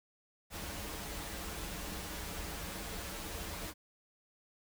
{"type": "noise with comb filter", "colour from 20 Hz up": "pink", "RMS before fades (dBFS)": -42, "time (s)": [0.5, 3.74], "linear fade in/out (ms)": 50, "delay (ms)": 7.9, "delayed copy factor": -0.75, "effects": []}